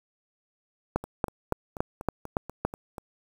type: two click trains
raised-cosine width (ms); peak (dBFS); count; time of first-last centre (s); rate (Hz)
1; -23 / -10; 9 / 7; 1.04-2.982 / 0.96-2.65; 4.12 / 3.55
effects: 7-bit